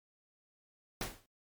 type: noise with exponential decay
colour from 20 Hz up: pink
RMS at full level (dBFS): -33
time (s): 1.01-1.26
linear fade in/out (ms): 2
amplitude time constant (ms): 53
effects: MP3 96 kbps